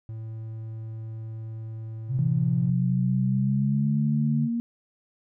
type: tone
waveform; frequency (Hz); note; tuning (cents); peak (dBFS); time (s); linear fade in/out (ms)
triangle; 111.3; A2; +20; -31; 0.09-2.7; 0
type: tone with pitch glide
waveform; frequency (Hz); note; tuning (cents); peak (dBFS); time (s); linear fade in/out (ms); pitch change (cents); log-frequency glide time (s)
sine; 130 to 145.92; C3 to D3; -11 to -11; -23; 2.08-4.49; 50; +200; 3.37-3.92
type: linear sweep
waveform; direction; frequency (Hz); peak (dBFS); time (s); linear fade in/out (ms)
sine; up; 160.1 to 235.8; -24; 2.19-4.6; 0
effects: none